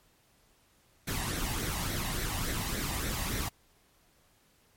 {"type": "noise with flanger", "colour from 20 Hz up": "pink", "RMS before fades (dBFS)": -33, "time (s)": [1.07, 3.49], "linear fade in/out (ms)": 10, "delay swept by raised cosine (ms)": [0.5, 1.09], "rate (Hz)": 3.5, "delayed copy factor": 0.55, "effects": ["pink hiss -66 dBFS RMS until 4.76 s", "MP3 64 kbps"]}